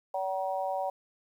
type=harmonic tone; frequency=190 Hz; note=F#3; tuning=46 cents sharp; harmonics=3 / 4 / 5; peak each=-33 / -32 / -37 dBFS; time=0.14-0.9 s; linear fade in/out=5 ms; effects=10-bit